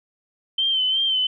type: tone with vibrato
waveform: sine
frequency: 3100 Hz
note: G7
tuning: 20 cents flat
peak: -18 dBFS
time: 0.58-1.27 s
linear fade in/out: 5 ms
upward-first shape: sine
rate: 2.8 Hz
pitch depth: 46 cents each way
effects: none